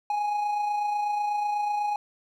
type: tone with amplitude modulation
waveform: triangle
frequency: 830.6 Hz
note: G#5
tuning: in tune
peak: -21 dBFS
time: 0.1-1.96 s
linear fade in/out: 2 ms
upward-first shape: sine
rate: 28.1 Hz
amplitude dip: 35%
effects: none